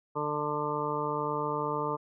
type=harmonic tone; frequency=148.8 Hz; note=D3; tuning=23 cents sharp; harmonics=1 / 2 / 3 / 4 / 6 / 7 / 8; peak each=-39 / -39 / -34 / -39 / -35 / -36 / -36 dBFS; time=0.15-1.97 s; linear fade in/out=20 ms; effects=none